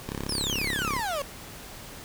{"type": "tone", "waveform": "5% pulse", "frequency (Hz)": 34.26, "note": "C#1", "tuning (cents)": -19, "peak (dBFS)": -21, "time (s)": [0.06, 1], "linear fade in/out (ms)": 10}
{"type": "exponential sweep", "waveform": "30% pulse", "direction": "down", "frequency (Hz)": [5500, 540], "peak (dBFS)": -25, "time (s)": [0.29, 1.22], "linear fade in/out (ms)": 2}
{"type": "clicks", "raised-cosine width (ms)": 3, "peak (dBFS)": -25, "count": 2, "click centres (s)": [0.536, 0.582]}
{"effects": ["pink hiss -43 dBFS RMS until 2.04 s"]}